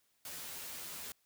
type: noise with comb filter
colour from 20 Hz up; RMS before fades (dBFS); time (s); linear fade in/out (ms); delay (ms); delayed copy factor
white; -45; 0.25-1.12; 2; 12; +0.6
effects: white hiss -75 dBFS RMS until 1.25 s